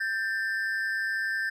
triangle ring-modulated tone, 1678 Hz, G#6, 17 cents sharp, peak -22 dBFS, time 0-1.5 s, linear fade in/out 10 ms, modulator 105 Hz, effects none

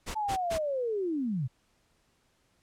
pink noise bursts, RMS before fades -36 dBFS, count 3, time 0.06-0.587 s, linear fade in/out 20 ms, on 89 ms, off 130 ms
sine linear sweep, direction down, 880 to 113.5 Hz, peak -28 dBFS, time 0.15-1.48 s, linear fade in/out 20 ms
effects pink hiss -70 dBFS RMS until 2.62 s + low-pass 10000 Hz 12 dB/octave

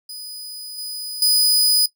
sawtooth tone with level steps, 4978 Hz, D#8, in tune, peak -28 / -24 / -10 dBFS, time 0.09-1.86 s, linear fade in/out 5 ms, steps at 0.78 / 1.22 s, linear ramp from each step 2 ms, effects noise-tail reverb RT60 0.1 s tail -18 dB re dry

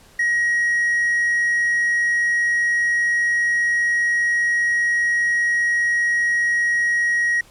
sine tone with hard clipping, 1895 Hz, A#6, 28 cents sharp, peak -17 dBFS, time 0.19-7.41 s, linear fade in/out 5 ms, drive 2 dB, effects pink hiss -50 dBFS RMS until 7.5 s + low-pass 12000 Hz 12 dB/octave

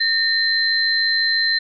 sine tone pair together, 1825 / 4097 Hz, A#6 / C8, -37 / -37 cents, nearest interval octave + major second, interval 1400 cents, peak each -19 / -18 dBFS, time 0-1.59 s, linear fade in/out 10 ms, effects none

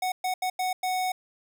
square tone bursts at uneven times, 740 Hz, F#5, in tune, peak -26 dBFS, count 5, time 0.02-0.12 / 0.24-0.34 / 0.42-0.5 / 0.59-0.73 / 0.83-1.12 s, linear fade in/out 5 ms, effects none

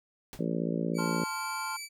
pink noise with exponential decay, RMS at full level -40 dBFS, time 0.33-0.46 s, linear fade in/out 0 ms, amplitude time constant 28 ms
harmonic tone, 56.8 Hz, A#1, 44 cents flat, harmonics 3 / 4 / 5 / 6 / 7 / 8 / 9 / 10, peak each -32 / -34 / -36 / -38 / -39 / -40 / -41 / -42 dBFS, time 0.39-1.24 s, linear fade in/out 5 ms
15% pulse tone with pitch glide, 2287 to 2308 Hz, D7 to D7, -47 to -31 cents, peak -31 dBFS, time 0.94-1.89 s, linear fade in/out 50 ms, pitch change +16 cents, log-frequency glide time 1.29-1.43 s
triangle chord, F major, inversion first, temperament equal, 880 / 1046.5 / 1396.9 Hz, A5 / C6 / F6, 0 / 0 / 0 cents, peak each -36 dBFS, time 0.98-1.77 s, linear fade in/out 10 ms
effects none

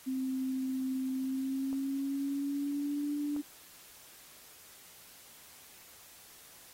sine tone with pitch glide, 261.6 to 291.9 Hz, C4 to D4, 0 to -10 cents, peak -31 dBFS, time 0.06-3.42 s, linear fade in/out 20 ms, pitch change +190 cents, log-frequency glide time 1.14-3.13 s
clicks, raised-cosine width 1 ms, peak -35 dBFS, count 2, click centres 1.729 / 3.364 s
effects white hiss -55 dBFS RMS until 6.73 s + AAC 48 kbps

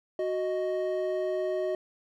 triangle tone pair together, 370 / 622.3 Hz, F#4 / D#5, 0 / 0 cents, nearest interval major sixth, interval 900 cents, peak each -28 dBFS, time 0.19-1.75 s, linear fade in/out 2 ms, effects none

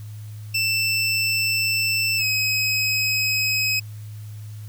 25% pulse tone with pitch glide, 2666 to 2540 Hz, E7 to D#7, +19 to +35 cents, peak -16 dBFS, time 0.54-3.8 s, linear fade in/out 10 ms, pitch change -84 cents, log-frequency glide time 2.17-2.24 s, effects added 106 Hz sine -33 dBFS peak until 4.68 s + white hiss -52 dBFS RMS until 4.68 s

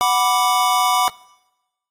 square chord, B minor, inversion second, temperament equal, 740 / 987.8 / 1174.7 Hz, F#5 / B5 / D6, 0 / 0 / 0 cents, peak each -20 dBFS, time 0.01-1.08 s, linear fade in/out 0 ms, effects noise-tail reverb RT60 1.0 s tail -22 dB re dry + AAC 48 kbps

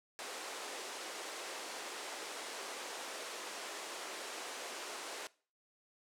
pink band-pass noise, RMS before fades -45 dBFS, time 0.19-5.27 s, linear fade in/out 0 ms, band 370 to 9600 Hz, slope 24 dB/octave, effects noise-tail reverb RT60 0.4 s tail -21 dB re dry

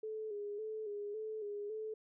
sine tone with vibrato, 422.8 Hz, G#4, 31 cents sharp, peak -39 dBFS, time 0.03-1.94 s, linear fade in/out 5 ms, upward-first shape square, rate 1.8 Hz, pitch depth 49 cents each way, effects none

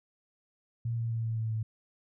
sine tone with pitch steps, 116.54 / 115.27 / 114.01 / 112.77 / 111.53 / 110.32 Hz, A#2 / A#2 / A#2 / A2 / A2 / A2, 0 / -19 / -38 / +43 / +24 / +5 cents, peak -29 dBFS, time 0.85-1.63 s, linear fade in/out 5 ms, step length 130 ms, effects none

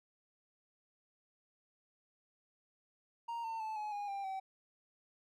triangle tone with pitch steps, 932.3 / 902.6 / 873.9 / 846.1 / 819.1 / 793.1 / 767.8 Hz, A#5 / A5 / A5 / G#5 / G#5 / G5 / G5, 0 / +44 / -12 / +32 / -24 / +20 / -36 cents, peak -36 dBFS, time 3.28-4.4 s, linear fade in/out 10 ms, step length 160 ms, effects none

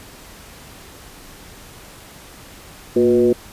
sine tone with frequency modulation, 361.7 Hz, F#4, 39 cents flat, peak -11 dBFS, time 2.96-3.33 s, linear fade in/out 5 ms, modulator 128 Hz, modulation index 0.95, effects pink hiss -41 dBFS RMS until 3.52 s + resampled to 32000 Hz

